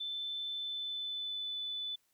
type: tone with pitch glide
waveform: sine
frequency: 3528 to 3492 Hz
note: A7 to A7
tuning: +4 to -14 cents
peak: -36 dBFS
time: 0-1.96 s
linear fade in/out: 10 ms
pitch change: -18 cents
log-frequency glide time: 0.49-1.6 s
effects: white hiss -75 dBFS RMS until 2.13 s